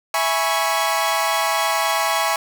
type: chord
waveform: sawtooth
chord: C# minor seventh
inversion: first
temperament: equal with one note detuned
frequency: 659.3 / 830.6 / 979.2 / 1108.7 Hz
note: E5 / G#5 / B5 / C#6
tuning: 0 / 0 / -15 / 0 cents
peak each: -20 / -19 / -22 / -19 dBFS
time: 0.14-2.36 s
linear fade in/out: 2 ms
effects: 7-bit